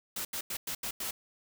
white noise bursts at uneven times, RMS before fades -36 dBFS, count 6, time 0.16-0.25 / 0.33-0.41 / 0.5-0.57 / 0.67-0.75 / 0.83-0.91 / 1-1.11 s, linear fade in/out 5 ms, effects none

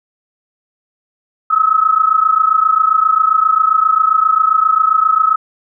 sine tone pair together, 1272.5 / 1300 Hz, D#6 / E6, +39 / -24 cents, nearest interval unison, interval 37 cents, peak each -12 dBFS, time 1.5-5.36 s, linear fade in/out 10 ms, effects none

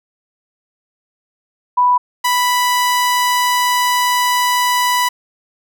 sine / sawtooth tone pair in turn, 987.8 / 987.8 Hz, B5 / B5, 0 / 0 cents, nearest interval unison, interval 0 cents, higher neither, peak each -9 dBFS, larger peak neither, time 1.77-1.98 / 2.24-5.09 s, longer second, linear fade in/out 10 ms, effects none

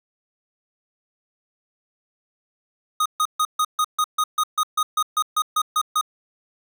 square tone bursts, 1244 Hz, D#6, 1 cent flat, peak -18 dBFS, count 16, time 3-6.012 s, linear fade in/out 5 ms, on 57 ms, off 140 ms, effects none

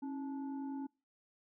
sine tone with frequency modulation, 272.5 Hz, C#4, 29 cents flat, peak -38 dBFS, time 0.02-0.87 s, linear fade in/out 10 ms, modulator 595 Hz, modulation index 0.51, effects noise-tail reverb RT60 0.3 s tail -25 dB re dry

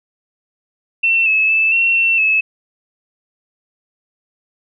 sine tone with pitch steps, 2696 / 2594 / 2630 / 2719 / 2701 / 2596 Hz, E7 / E7 / E7 / F7 / E7 / E7, +38 / -28 / -5 / -47 / +42 / -27 cents, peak -11 dBFS, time 1.03-2.41 s, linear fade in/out 10 ms, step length 230 ms, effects none

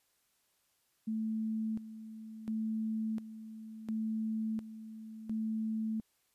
sine tone with tremolo, 220 Hz, A3, in tune, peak -32 dBFS, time 1.07-6.01 s, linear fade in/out 10 ms, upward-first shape square, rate 0.71 Hz, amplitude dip 75%, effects white hiss -75 dBFS RMS until 6.34 s + resampled to 32000 Hz

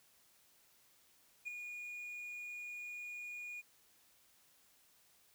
triangle tone with ADSR envelope, 2442 Hz, D#7, 33 cents flat, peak -35 dBFS, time 1.45-3.62 s, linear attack 29 ms, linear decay 6 ms, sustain -7 dB, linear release 26 ms, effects tanh soft clip ceiling -32 dBFS + white hiss -69 dBFS RMS until 5.34 s

